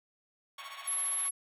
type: tone with tremolo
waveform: sawtooth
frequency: 1108.7 Hz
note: C#6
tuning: in tune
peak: -38 dBFS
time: 0.58-1.3 s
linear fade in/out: 5 ms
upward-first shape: triangle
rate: 15 Hz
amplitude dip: 85%
type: band-pass noise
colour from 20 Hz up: white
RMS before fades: -49 dBFS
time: 0.58-1.29 s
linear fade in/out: 5 ms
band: 580 to 3800 Hz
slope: 96 dB/octave
type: tone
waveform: sine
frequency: 11175 Hz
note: F9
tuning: in tune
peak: -30 dBFS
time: 0.87-1.31 s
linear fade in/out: 10 ms
effects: none